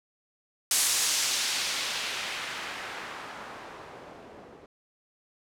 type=noise with low-pass filter sweep; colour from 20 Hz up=blue; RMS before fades=-32 dBFS; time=0.71-4.66 s; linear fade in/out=2 ms; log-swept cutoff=9100 to 400 Hz; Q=0.88; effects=none